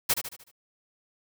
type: noise with echo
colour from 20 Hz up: white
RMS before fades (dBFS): -23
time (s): 0.09-0.14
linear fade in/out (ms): 10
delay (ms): 75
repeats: 5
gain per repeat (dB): -7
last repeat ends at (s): 0.515
effects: none